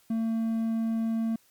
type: tone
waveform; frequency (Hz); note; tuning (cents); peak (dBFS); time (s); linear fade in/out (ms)
triangle; 225.6; A3; +44; -23; 0.1-1.36; 5
effects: white hiss -63 dBFS RMS until 1.5 s + MP3 96 kbps